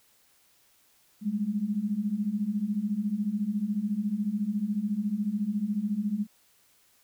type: beating tone pair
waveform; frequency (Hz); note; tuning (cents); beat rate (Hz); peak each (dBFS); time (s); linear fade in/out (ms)
sine; 198.1 / 212.1; G3 / G#3; +18 / +37; 14; -31 / -28; 1.21-6.27; 50
effects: white hiss -64 dBFS RMS until 7.03 s